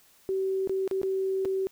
sine tone with dropouts, 382.9 Hz, G4, 41 cents flat, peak -25 dBFS, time 0.29-1.67 s, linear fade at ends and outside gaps 0 ms, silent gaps 0.674-0.695 / 0.877-0.912 / 1.016-1.032 / 1.45-1.455 s, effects white hiss -60 dBFS RMS until 1.71 s

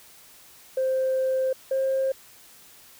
sine tone pair in turn, 523.3 / 532.4 Hz, C5 / C5, 0 / +30 cents, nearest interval unison, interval 30 cents, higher second, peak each -20 dBFS, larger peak neither, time 0.77-1.53 / 1.71-2.12 s, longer first, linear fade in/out 5 ms, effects tanh soft clip ceiling -18 dBFS + white hiss -51 dBFS RMS until 2.99 s

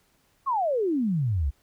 sine exponential sweep, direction down, 1143 to 62.2 Hz, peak -22 dBFS, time 0.46-1.51 s, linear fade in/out 20 ms, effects pink hiss -66 dBFS RMS until 1.62 s

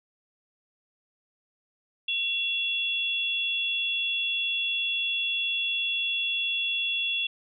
sine tone pair together, 2729 / 3386 Hz, F7 / G#7, -41 / +33 cents, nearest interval major third, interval 374 cents, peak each -28 dBFS, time 2.08-7.27 s, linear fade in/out 5 ms, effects none

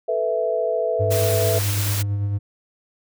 sine chord, A suspended second, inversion none, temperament equal, 440 / 493.9 / 659.3 Hz, A4 / B4 / E5, 0 / 0 / 0 cents, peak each -25 / -24 / -22 dBFS, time 0.08-1.59 s, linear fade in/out 10 ms
triangle tone with tremolo, 101.3 Hz, G#2, 43 cents flat, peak -17 dBFS, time 0.99-2.39 s, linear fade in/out 20 ms, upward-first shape sine, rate 9 Hz, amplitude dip 30%
white high-pass noise, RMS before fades -27 dBFS, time 1.1-2.03 s, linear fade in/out 20 ms, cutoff 150 Hz, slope 12 dB/octave
effects none

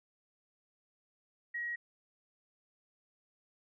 sine tone, 1900 Hz, A#6, 33 cents sharp, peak -35 dBFS, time 1.54-1.76 s, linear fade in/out 10 ms, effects none

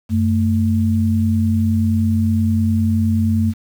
sine tone pair together, 93.51 / 222.4 Hz, F#2 / A3, +19 / +19 cents, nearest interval octave + minor third, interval 1500 cents, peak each -16 dBFS, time 0.09-3.54 s, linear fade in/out 50 ms, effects 7-bit

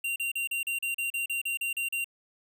square tone bursts, 2766 Hz, F7, 17 cents flat, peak -29 dBFS, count 13, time 0.04-2.044 s, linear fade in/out 5 ms, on 120 ms, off 37 ms, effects none

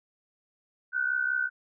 sine tone pair together, 1456.8 / 1522 Hz, F#6 / F#6, -27 / +48 cents, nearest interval minor second, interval 75 cents, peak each -28 dBFS, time 0.92-1.5 s, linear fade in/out 50 ms, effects none

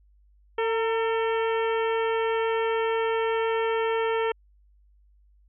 harmonic tone with a mistuned harmonic, 449.5 Hz, A4, 37 cents sharp, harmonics 1 / 2 / 3 / 4 / 5 / 6 / 7, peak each -24 / -30 / -34 / -36 / -38 / -40 / -41 dBFS, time 0.58-4.32 s, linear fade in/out 5 ms, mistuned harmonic 2, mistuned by +39 cents, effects added 50 Hz sine -56 dBFS peak until 5.48 s

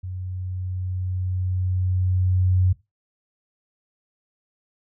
sine tone with level ramp, 92 Hz, F#2, 9 cents flat, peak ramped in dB -29 to -15 dBFS, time 0.03-2.73 s, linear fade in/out 10 ms, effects noise-tail reverb RT60 0.2 s tail -17 dB re dry

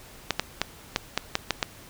clicks, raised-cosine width 0.2 ms, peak -5 dBFS, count 8, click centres 0.307 / 0.396 / 0.616 / 0.961 / 1.176 / 1.354 / 1.507 / 1.628 s, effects pink hiss -48 dBFS RMS until 1.89 s

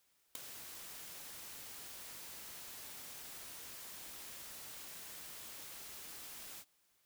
white noise with ADSR envelope, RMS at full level -36 dBFS, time 0.35-6.65 s, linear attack 4 ms, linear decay 4 ms, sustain -14 dB, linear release 58 ms, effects white hiss -75 dBFS RMS until 7.05 s

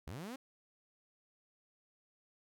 sawtooth linear sweep, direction up, 62.2 to 277.2 Hz, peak -39 dBFS, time 0.07-0.36 s, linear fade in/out 5 ms, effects none

